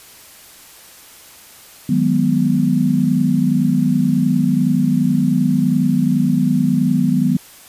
sine chord, G# minor seventh, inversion second, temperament equal, 155.56 / 185 / 207.7 / 246.9 Hz, D#3 / F#3 / G#3 / B3, 0 / 0 / 0 / 0 cents, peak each -19 / -18 / -21 / -16 dBFS, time 1.89-7.37 s, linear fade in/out 5 ms, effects white hiss -42 dBFS RMS until 7.68 s + resampled to 32000 Hz

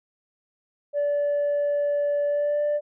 sine tone with pitch glide, 579 to 589.5 Hz, D5 to D5, -25 to +6 cents, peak -19 dBFS, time 0.93-2.81 s, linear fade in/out 50 ms, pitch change +31 cents, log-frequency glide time 2.26-2.62 s, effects tanh soft clip ceiling -19 dBFS

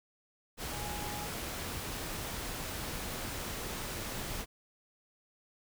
sine tone in noise, 830.6 Hz, G#5, in tune, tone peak -43 dBFS, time 0.7-1.29 s, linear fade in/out 50 ms, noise pink, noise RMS -39 dBFS, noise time 0.57-4.46 s, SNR -7 dB, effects none

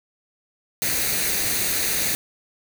white noise with comb filter, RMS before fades -23 dBFS, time 0.82-2.15 s, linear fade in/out 0 ms, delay 0.47 ms, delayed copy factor +0.55, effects none

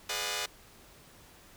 5% pulse chord, G# diminished seventh, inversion none, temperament just, 415.3 / 498.4 / 598 / 717.6 Hz, G#4 / B4 / D5 / F5, 0 / +16 / +31 / +47 cents, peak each -27 dBFS, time 0.09-0.46 s, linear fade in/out 5 ms, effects pink hiss -56 dBFS RMS until 1.56 s

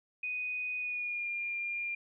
sine tone with pitch glide, 2489 to 2401 Hz, D#7 to D7, 0 to +38 cents, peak -33 dBFS, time 0.23-1.95 s, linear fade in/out 5 ms, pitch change -62 cents, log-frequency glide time 0.78-1.3 s, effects none

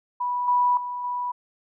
sine tone with level steps, 982 Hz, B5, 10 cents flat, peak -23 / -17 / -28 / -25 dBFS, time 0.2-1.32 s, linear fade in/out 10 ms, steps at 0.48 / 0.77 / 1.04 s, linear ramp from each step 2 ms, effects none

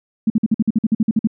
sine tone bursts, 219.9 Hz, A3, 1 cent flat, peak -11 dBFS, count 13, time 0.27-1.273 s, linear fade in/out 5 ms, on 31 ms, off 50 ms, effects none

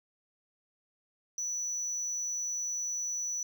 sine tone, 5930 Hz, F#8, 3 cents sharp, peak -29 dBFS, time 1.38-3.43 s, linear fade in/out 2 ms, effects tanh soft clip ceiling -31 dBFS

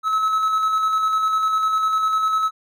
triangle tone with tremolo, 1293 Hz, E6, 34 cents flat, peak -14 dBFS, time 0.03-2.51 s, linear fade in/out 50 ms, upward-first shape square, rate 10 Hz, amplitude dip 30%, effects none

